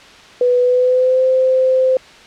sine tone with pitch glide, 493.9 to 518.5 Hz, B4 to C5, 0 to -16 cents, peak -10 dBFS, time 0.41-1.97 s, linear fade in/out 2 ms, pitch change +84 cents, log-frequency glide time 0.6-1.24 s, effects white hiss -40 dBFS RMS until 2.26 s + low-pass 4000 Hz 12 dB/octave

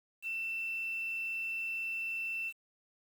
sine tone with quantisation, 2679 Hz, E7, 27 cents sharp, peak -34 dBFS, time 0.22-2.53 s, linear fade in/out 50 ms, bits 9, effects none

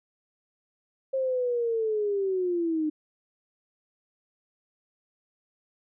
sine linear sweep, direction down, 536 to 302 Hz, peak -24 dBFS, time 1.13-2.9 s, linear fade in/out 10 ms, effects none

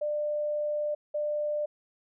sine tone pair in turn, 596 / 596 Hz, D5 / D5, +25 / +25 cents, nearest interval unison, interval 0 cents, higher neither, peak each -27 dBFS, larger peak neither, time 0.01-0.95 / 1.14-1.66 s, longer first, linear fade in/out 10 ms, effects none

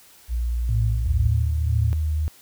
sine tone, 58.9 Hz, A#1, 19 cents sharp, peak -21 dBFS, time 0.28-1.32 s, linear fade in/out 50 ms
sine tone with tremolo, 111.5 Hz, A2, 23 cents sharp, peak -19 dBFS, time 0.69-1.93 s, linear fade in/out 0 ms, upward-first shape sine, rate 2 Hz, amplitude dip 75%
sine tone with vibrato, 77.78 Hz, D#2, in tune, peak -20 dBFS, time 1.06-2.28 s, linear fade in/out 0 ms, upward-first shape sine, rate 1.6 Hz, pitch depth 24 cents each way
effects white hiss -51 dBFS RMS until 2.41 s

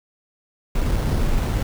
brown noise with sample-and-hold, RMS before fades -20 dBFS, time 0.75-1.63 s, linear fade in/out 5 ms, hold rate 4900 Hz, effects none

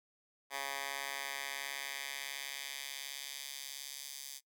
10% pulse tone with high-pass filter sweep, 138.59 Hz, C#3, in tune, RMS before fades -43 dBFS, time 0.5-4.41 s, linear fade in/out 50 ms, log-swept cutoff 1100 to 5300 Hz, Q 1, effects noise-tail reverb RT60 0.1 s tail -22 dB re dry

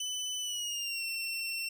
25% pulse tone with pitch glide, 3005 to 2708 Hz, F#7 to E7, +26 to +46 cents, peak -30 dBFS, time 0-1.69 s, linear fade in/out 5 ms, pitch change -180 cents, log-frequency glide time 0.4-1.04 s, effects none

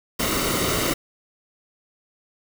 pink noise with comb filter, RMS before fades -23 dBFS, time 0.19-0.94 s, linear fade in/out 10 ms, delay 1.2 ms, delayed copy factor -0.6, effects none

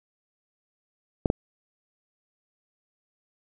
clicks, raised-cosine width 2 ms, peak -8 dBFS, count 2, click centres 1.258 / 1.301 s, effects none

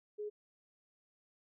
sine tone, 419 Hz, G#4, 15 cents sharp, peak -38 dBFS, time 0.18-0.3 s, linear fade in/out 20 ms, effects none

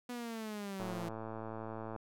sawtooth linear sweep, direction down, 246.9 to 166.5 Hz, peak -36 dBFS, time 0.09-1.09 s, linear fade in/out 5 ms
click train, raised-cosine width 1 ms, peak -29 dBFS, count 130, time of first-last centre 0.8-1.962 s, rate 111 Hz
effects none

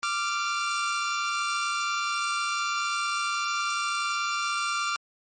sawtooth tone pair together, 1177 / 1383.3 Hz, D6 / F6, +3 / -17 cents, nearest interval minor third, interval 280 cents, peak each -25 dBFS, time 0.03-4.96 s, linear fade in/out 0 ms, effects MP3 32 kbps

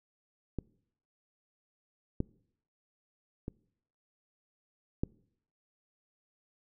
clicks, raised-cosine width 3 ms, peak -21 / -17 / -24 / -17 dBFS, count 4, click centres 0.587 / 2.204 / 3.481 / 5.035 s, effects noise-tail reverb RT60 0.7 s tail -24 dB re dry

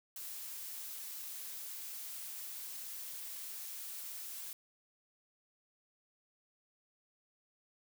blue noise, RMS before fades -45 dBFS, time 0.16-4.53 s, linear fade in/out 2 ms, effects none

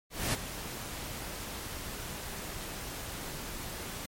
pink noise with ADSR envelope, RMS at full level -29 dBFS, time 0.1-4.06 s, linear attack 230 ms, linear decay 27 ms, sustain -11 dB, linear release 5 ms, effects MP3 64 kbps

